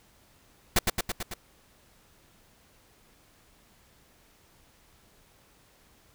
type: noise with echo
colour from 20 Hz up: pink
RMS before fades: -20 dBFS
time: 0.76-0.79 s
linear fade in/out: 5 ms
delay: 110 ms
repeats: 5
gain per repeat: -3 dB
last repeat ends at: 1.34 s
effects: pink hiss -61 dBFS RMS until 6.14 s